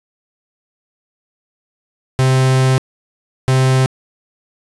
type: tone pair in turn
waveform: 45% pulse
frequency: 130.81 / 130.81 Hz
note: C3 / C3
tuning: 0 / 0 cents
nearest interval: unison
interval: 0 cents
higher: neither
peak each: -10 dBFS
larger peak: neither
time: 2.19-2.78 / 3.48-3.86 s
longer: first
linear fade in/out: 0 ms
effects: resampled to 24000 Hz + 8-bit